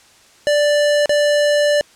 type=tone with dropouts; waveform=square; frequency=587.3 Hz; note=D5; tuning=in tune; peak=-13 dBFS; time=0.47-1.81 s; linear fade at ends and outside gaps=0 ms; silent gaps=1.058-1.094 s; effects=white hiss -49 dBFS RMS until 1.95 s + low-pass 8000 Hz 12 dB/octave